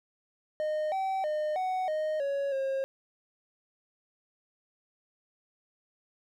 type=tone with pitch steps; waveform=triangle; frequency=614 / 768 / 609 / 745 / 619 / 558 / 538 Hz; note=D#5 / G5 / D#5 / F#5 / D#5 / C#5 / C5; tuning=-23 / -36 / -37 / +12 / -9 / +11 / +48 cents; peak=-26 dBFS; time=0.6-2.84 s; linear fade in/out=0 ms; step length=320 ms; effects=none